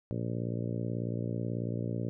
harmonic tone, 58.27 Hz, A#1, in tune, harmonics 2 / 3 / 4 / 5 / 6 / 7 / 8 / 9 / 10, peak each -34 / -38 / -40 / -42 / -44 / -45 / -46 / -47 / -48 dBFS, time 0.11-2.09 s, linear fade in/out 0 ms, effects none

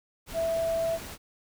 sine tone in noise, 660 Hz, E5, 2 cents sharp, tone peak -25 dBFS, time 0.33-0.99 s, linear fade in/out 50 ms, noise pink, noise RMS -41 dBFS, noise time 0.26-1.18 s, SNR +13 dB, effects none

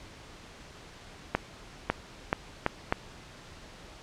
accelerating click train, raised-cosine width 0.5 ms, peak -9 dBFS, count 5, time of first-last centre 1.35-2.925 s, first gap 550 ms, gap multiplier 0.78, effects pink hiss -49 dBFS RMS until 4.02 s + low-pass 6000 Hz 12 dB/octave

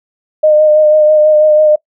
sine tone with vibrato, 611 Hz, D#5, 32 cents flat, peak -4 dBFS, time 0.43-1.76 s, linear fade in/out 10 ms, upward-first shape sine, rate 6.1 Hz, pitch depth 21 cents each way, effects noise-tail reverb RT60 0.1 s tail -22 dB re dry

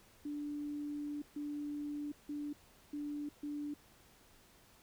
sine tone bursts at uneven times, 293.1 Hz, D4, 3 cents flat, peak -38 dBFS, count 5, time 0.25-1.22 / 1.36-2.12 / 2.29-2.53 / 2.93-3.29 / 3.43-3.74 s, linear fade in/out 5 ms, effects pink hiss -64 dBFS RMS until 4.82 s

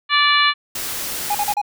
harmonic tone, 583 Hz, D5, 13 cents flat, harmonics 2 / 3 / 4 / 5 / 6 / 7, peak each -17 / -19 / -20 / -21 / -22 / -22 dBFS, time 0.09-0.54 s, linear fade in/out 50 ms
white noise, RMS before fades -26 dBFS, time 0.75-1.54 s, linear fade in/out 5 ms
triangle tone bursts, 825 Hz, G#5, 12 cents flat, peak -15 dBFS, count 4, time 1.3-1.616 s, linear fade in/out 5 ms, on 49 ms, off 40 ms
effects none

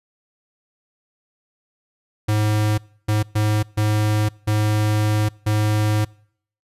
square tone bursts at uneven times, 106.4 Hz, G#2, 42 cents sharp, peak -17 dBFS, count 6, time 2.28-2.78 / 3.08-3.23 / 3.35-3.63 / 3.77-4.29 / 4.47-5.29 / 5.46-6.05 s, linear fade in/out 10 ms, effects noise-tail reverb RT60 0.6 s tail -24 dB re dry + resampled to 32000 Hz

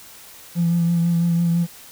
triangle tone with vibrato, 170 Hz, F3, 46 cents flat, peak -12 dBFS, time 0.55-1.67 s, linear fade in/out 50 ms, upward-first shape triangle, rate 6 Hz, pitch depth 29 cents each way, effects tanh soft clip ceiling -13 dBFS + white hiss -43 dBFS RMS until 1.91 s

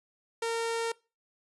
sawtooth tone, 459.2 Hz, A#4, 26 cents flat, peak -25 dBFS, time 0.42-0.92 s, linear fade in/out 5 ms, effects noise-tail reverb RT60 0.3 s tail -23 dB re dry + resampled to 24000 Hz

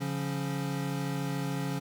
square tone cluster, 140.9 / 174.6 / 274.9 Hz, C#3 / F3 / C#4, +29 / 0 / -14 cents, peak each -34 / -37 / -37 dBFS, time 0-1.8 s, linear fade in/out 20 ms, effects none

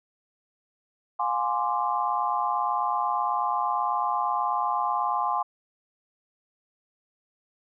sine chord, D half-diminished seventh, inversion first, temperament equal with one note detuned, 712.3 / 830.6 / 1046.5 / 1174.7 Hz, F5 / Ab5 / C6 / D6, +34 / 0 / 0 / 0 cents, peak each -31 / -28 / -27 / -31 dBFS, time 1.19-5.43 s, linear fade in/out 10 ms, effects none

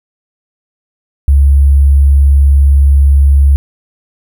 sine tone with sample-and-hold, 69.6 Hz, C#2, 8 cents sharp, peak -3 dBFS, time 1.28-3.56 s, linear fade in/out 0 ms, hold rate 11025 Hz, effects none

